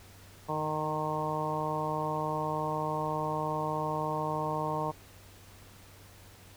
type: harmonic tone with a mistuned harmonic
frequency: 153.8 Hz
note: D#3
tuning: 20 cents flat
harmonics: 1 / 2 / 3 / 4 / 5 / 6 / 7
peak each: -37 / -40 / -38 / -37 / -39 / -35 / -37 dBFS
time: 0.48-4.92 s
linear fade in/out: 20 ms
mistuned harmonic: 2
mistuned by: +19 cents
effects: added 96 Hz sine -55 dBFS peak until 6.56 s + pink hiss -55 dBFS RMS until 6.56 s